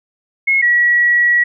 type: tone pair in turn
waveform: sine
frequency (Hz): 2169 / 1925.1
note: C#7 / B6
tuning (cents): -38 / -45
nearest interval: major second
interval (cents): 207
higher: first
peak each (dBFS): -10 / -9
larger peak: second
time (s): 0.47-0.62 / 0.62-1.44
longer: second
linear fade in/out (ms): 10
effects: none